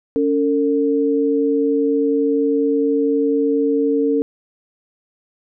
sine tone pair together, 281.9 / 452.1 Hz, C#4 / A4, +29 / +47 cents, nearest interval minor sixth, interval 818 cents, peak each -17 dBFS, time 0.16-4.22 s, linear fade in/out 0 ms, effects none

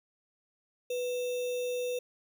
sine tone with sample-and-hold, 493.9 Hz, B4, in tune, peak -30 dBFS, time 0.9-1.99 s, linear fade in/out 5 ms, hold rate 3150 Hz, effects none

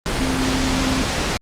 sine tone in noise, 261.6 Hz, C4, in tune, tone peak -21 dBFS, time 0.2-1.02 s, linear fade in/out 0 ms, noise pink, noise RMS -21 dBFS, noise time 0.06-1.37 s, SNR -3 dB, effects low-pass 7000 Hz 12 dB/octave + Opus 32 kbps

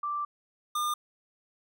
sine / square tone pair in turn, 1174.7 / 1207 Hz, D6 / D6, 0 / +47 cents, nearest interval unison, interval 47 cents, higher second, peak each -29 / -28 dBFS, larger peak second, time 0.03-0.25 / 0.75-0.94 s, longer first, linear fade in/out 5 ms, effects none

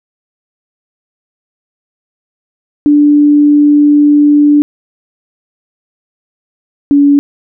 sine tone pair in turn, 293.3 / 285 Hz, D4 / C#4, -2 / +48 cents, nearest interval unison, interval 50 cents, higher first, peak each -3 dBFS, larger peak neither, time 2.86-4.62 / 6.91-7.19 s, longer first, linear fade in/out 0 ms, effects none

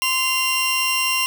sawtooth tone pair together, 1039.8 / 2776 Hz, C6 / F7, -11 / -11 cents, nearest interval octave + perfect fourth, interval 1700 cents, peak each -20 / -16 dBFS, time 0.02-1.26 s, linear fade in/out 0 ms, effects none

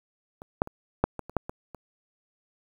clicks, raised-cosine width 1 ms, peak -27 / -7 / -25 / -6 / -19 / -26 / -9 / -20 / -26 dBFS, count 9, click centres 0.419 / 0.619 / 0.674 / 1.04 / 1.193 / 1.296 / 1.367 / 1.495 / 1.747 s, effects 8-bit

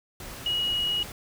sine tone in noise, 2900 Hz, F#7, 35 cents flat, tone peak -24 dBFS, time 0.46-1.03 s, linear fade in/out 2 ms, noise pink, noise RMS -40 dBFS, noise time 0.2-1.12 s, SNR +13 dB, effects none

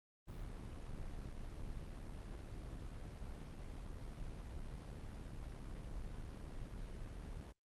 brown noise with amplitude modulation, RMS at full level -45 dBFS, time 0.27-7.53 s, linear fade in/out 20 ms, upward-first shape sine, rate 74.1 Hz, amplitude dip 45%, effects Opus 24 kbps

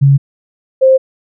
sine tone pair in turn, 138.8 / 526.3 Hz, C#3 / C5, +3 / +10 cents, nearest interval octave + major seventh, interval 2307 cents, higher second, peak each -4 dBFS, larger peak neither, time 0.01-0.18 / 0.81-0.98 s, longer neither, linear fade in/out 20 ms, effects none

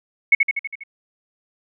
sine tone with echo, 2200 Hz, C#7, 14 cents flat, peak -8 dBFS, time 0.32-0.35 s, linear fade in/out 5 ms, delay 81 ms, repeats 6, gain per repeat -4 dB, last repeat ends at 0.836 s, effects none

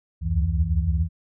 sine tone cluster, 69.9 / 75.3 / 80 / 87.4 / 163.6 Hz, C#2 / D2 / D#2 / F2 / E3, +15 / +44 / +49 / +2 / -13 cents, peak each -23 / -28 / -30 / -24 / -28 dBFS, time 0.21-1.09 s, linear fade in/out 50 ms, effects none

